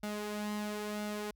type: tone with flanger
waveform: sawtooth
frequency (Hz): 209.4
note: G#3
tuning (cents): +15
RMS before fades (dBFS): -38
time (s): 0.03-1.31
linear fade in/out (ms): 5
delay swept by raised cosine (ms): 1.4 to 3.8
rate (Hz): 1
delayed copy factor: +0.5
effects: added 50 Hz sine -65 dBFS peak until 1.35 s